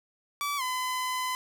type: tone with pitch glide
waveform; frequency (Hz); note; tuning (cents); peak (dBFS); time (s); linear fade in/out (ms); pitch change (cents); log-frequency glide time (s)
sawtooth; 1152 to 1014.5; D6 to B5; -34 to +46; -25; 0.41-1.35; 0; -220; 0.57-0.62
effects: none